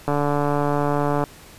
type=click train; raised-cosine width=1 ms; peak=-8 dBFS; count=169; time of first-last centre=0.08-1.239 s; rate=145 Hz; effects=pink hiss -45 dBFS RMS until 1.58 s + resampled to 32000 Hz